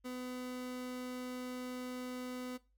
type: tone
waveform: 30% pulse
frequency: 251.3 Hz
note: B3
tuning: 30 cents sharp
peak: -38 dBFS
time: 0.04-2.58 s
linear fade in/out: 20 ms
effects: noise-tail reverb RT60 0.3 s tail -19 dB re dry + added 50 Hz sine -70 dBFS peak until 2.77 s